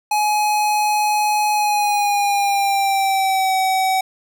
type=tone with pitch glide; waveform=square; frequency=842 to 758.9 Hz; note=G#5 to F#5; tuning=+24 to +44 cents; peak=-16 dBFS; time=0.11-4.01 s; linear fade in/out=5 ms; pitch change=-180 cents; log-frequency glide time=1.53-3.55 s; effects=none